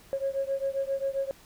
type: beating tone pair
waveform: sine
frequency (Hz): 542 / 549.5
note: C#5 / C#5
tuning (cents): -39 / -15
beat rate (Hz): 7.5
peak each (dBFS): -29 / -30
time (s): 0.13-1.31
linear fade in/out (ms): 0
effects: tanh soft clip ceiling -20 dBFS + pink hiss -55 dBFS RMS until 1.45 s